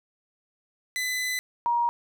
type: tone pair in turn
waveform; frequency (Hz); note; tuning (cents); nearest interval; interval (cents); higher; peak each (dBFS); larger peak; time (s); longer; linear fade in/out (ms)
sawtooth / sine; 2008 / 947.6; B6 / A#5; +28 / +28; octave + minor second; 1300; first; -23 / -21; second; 0.96-1.39 / 1.66-1.89; first; 0
effects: none